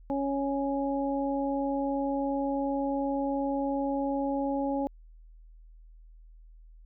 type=harmonic tone; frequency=277.2 Hz; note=C#4; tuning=in tune; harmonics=1 / 2 / 3; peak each=-29 / -32 / -34 dBFS; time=0.1-4.87 s; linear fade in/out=0 ms; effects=added 40 Hz sine -49 dBFS peak until 6.85 s

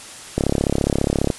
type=click train; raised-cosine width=2 ms; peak=-4 dBFS; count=33; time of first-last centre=0.38-1.302 s; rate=34.7 Hz; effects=white hiss -37 dBFS RMS until 1.38 s + resampled to 24000 Hz

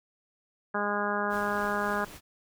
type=harmonic tone; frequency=205.4 Hz; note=G#3; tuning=19 cents flat; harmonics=1 / 2 / 3 / 4 / 5 / 6 / 7 / 8; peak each=-35 / -35 / -35 / -35 / -35 / -35 / -35 / -35 dBFS; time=0.74-2.05 s; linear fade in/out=10 ms
type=noise with tremolo; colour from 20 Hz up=pink; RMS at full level=-45 dBFS; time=1.29-2.21 s; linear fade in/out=50 ms; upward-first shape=triangle; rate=3.6 Hz; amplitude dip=30%
effects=none

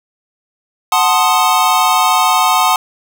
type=chord; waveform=square; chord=F# diminished seventh; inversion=none; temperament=equal; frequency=740 / 880 / 1046.5 / 1244.5 Hz; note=F#5 / A5 / C6 / Eb6; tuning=0 / 0 / 0 / 0 cents; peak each=-16 dBFS; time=0.92-2.76 s; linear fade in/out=2 ms; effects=none

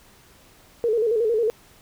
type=tone with vibrato; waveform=sine; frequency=450 Hz; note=A4; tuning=39 cents sharp; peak=-18 dBFS; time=0.84-1.5 s; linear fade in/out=0 ms; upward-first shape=square; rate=11 Hz; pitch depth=80 cents each way; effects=pink hiss -53 dBFS RMS until 1.81 s

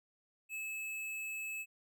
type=tone with hard clipping; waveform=sine; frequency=2600 Hz; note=E7; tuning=24 cents flat; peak=-40 dBFS; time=0.49-1.66 s; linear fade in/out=50 ms; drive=14 dB; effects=none

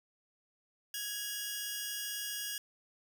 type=tone pair together; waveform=10% pulse; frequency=1661.2 / 2856 Hz; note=G#6 / F7; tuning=0 / +38 cents; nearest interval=major sixth; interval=938 cents; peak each=-31 / -31 dBFS; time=0.94-2.58 s; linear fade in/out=2 ms; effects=none

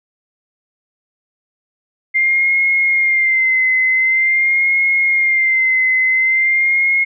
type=tone with vibrato; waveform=sine; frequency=2100 Hz; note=C7; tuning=6 cents sharp; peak=-11 dBFS; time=2.14-7.05 s; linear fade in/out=20 ms; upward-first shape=sine; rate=0.46 Hz; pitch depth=46 cents each way; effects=none

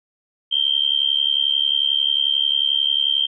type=tone with amplitude modulation; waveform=sine; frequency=3153 Hz; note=G7; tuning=9 cents sharp; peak=-12 dBFS; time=0.51-3.27 s; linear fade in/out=20 ms; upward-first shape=sine; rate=71.2 Hz; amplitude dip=95%; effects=none

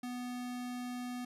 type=tone; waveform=square; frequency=246.9 Hz; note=B3; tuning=in tune; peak=-39 dBFS; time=0.03-1.25 s; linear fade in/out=5 ms; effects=resampled to 32000 Hz

